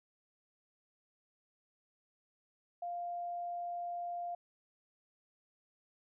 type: tone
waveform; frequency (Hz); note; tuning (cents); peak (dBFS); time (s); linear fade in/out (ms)
sine; 698.5; F5; 0; -37; 2.82-4.35; 5
effects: none